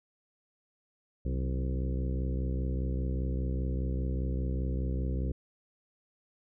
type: harmonic tone with a mistuned harmonic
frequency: 65 Hz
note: C2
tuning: 11 cents flat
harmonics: 1 / 2 / 3 / 4 / 5 / 6 / 7 / 8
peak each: -30 / -36 / -40 / -42 / -44 / -46 / -47 / -48 dBFS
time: 1.25-5.32 s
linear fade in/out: 5 ms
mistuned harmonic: 3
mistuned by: -64 cents
effects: none